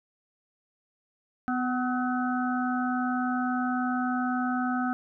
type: harmonic tone with a mistuned harmonic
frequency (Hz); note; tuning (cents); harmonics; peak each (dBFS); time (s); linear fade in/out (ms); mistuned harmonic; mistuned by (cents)
250.2; B3; +23; 1 / 3 / 5 / 6; -27 / -32 / -34 / -35; 1.48-4.93; 0; 5; +36
effects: none